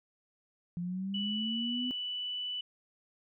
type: linear sweep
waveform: sine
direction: up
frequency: 171.6 to 254.1 Hz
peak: -33 dBFS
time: 0.77-1.91 s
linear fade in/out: 0 ms
type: tone with pitch glide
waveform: sine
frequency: 2960 to 2977 Hz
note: F#7 to F#7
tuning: 0 to +10 cents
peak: -34 dBFS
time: 1.14-2.61 s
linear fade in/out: 5 ms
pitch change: +10 cents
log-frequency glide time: 1.5-2.48 s
effects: none